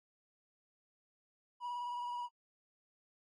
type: tone with vibrato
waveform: triangle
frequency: 970 Hz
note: B5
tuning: 31 cents flat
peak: -36 dBFS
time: 1.6-2.29 s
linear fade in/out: 50 ms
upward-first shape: sine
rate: 19 Hz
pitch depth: 28 cents each way
effects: AAC 32 kbps